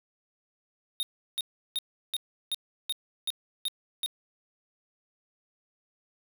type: tone bursts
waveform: square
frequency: 3704 Hz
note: A#7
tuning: 12 cents flat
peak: -28 dBFS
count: 9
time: 1-4.061 s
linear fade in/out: 0 ms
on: 29 ms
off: 350 ms
effects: none